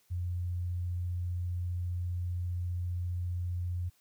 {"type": "tone", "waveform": "sine", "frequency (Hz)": 88.5, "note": "F2", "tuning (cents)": 23, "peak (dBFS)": -31, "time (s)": [0.1, 3.9], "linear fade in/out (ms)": 20, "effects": ["white hiss -69 dBFS RMS until 4 s"]}